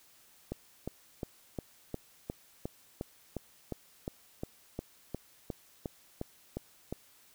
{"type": "click train", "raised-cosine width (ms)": 2, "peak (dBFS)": -22, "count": 19, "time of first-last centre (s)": [0.52, 6.926], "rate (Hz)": 2.81, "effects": ["white hiss -62 dBFS RMS until 7.34 s"]}